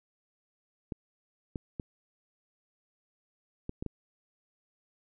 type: clicks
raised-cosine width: 3 ms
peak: -22 dBFS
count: 6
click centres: 0.922 / 1.558 / 1.798 / 3.694 / 3.825 / 3.863 s
effects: none